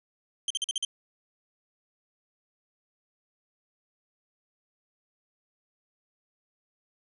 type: tone bursts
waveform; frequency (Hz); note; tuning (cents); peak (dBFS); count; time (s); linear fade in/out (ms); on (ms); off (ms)
sawtooth; 3136; G7; 0; -23; 6; 0.48-0.849; 2; 24; 45
effects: resampled to 24000 Hz